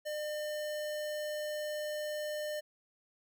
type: tone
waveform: square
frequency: 603 Hz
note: D5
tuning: 46 cents sharp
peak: -36 dBFS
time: 0.05-2.61 s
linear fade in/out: 20 ms
effects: none